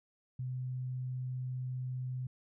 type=tone; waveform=sine; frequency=127.5 Hz; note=C3; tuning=44 cents flat; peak=-35 dBFS; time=0.39-2.27 s; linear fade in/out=5 ms; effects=none